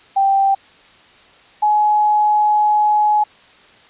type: tone pair in turn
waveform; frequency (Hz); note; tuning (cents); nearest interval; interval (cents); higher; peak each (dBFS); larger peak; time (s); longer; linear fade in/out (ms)
sine; 784 / 843; G5 / G#5; 0 / +26; minor second; 126; second; -11; neither; 0.16-0.55 / 1.62-3.24; second; 10
effects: white hiss -47 dBFS RMS until 3.89 s + resampled to 8000 Hz